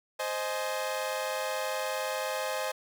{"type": "chord", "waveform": "sawtooth", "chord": "Ab major", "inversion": "first", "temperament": "equal with one note detuned", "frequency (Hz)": [523.3, 622.3, 842.7], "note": ["C5", "Eb5", "Ab5"], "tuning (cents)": [0, 0, 25], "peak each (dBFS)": [-30, -31, -33], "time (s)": [0.19, 2.72], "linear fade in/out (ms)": 10, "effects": []}